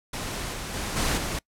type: noise with level steps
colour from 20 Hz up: pink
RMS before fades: -32 / -34 / -31 / -25 / -30 dBFS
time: 0.13-1.39 s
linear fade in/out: 5 ms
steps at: 0.52 / 0.73 / 0.96 / 1.17 s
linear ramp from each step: 10 ms
effects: noise-tail reverb RT60 0.1 s tail -25 dB re dry + low-pass 11000 Hz 12 dB/octave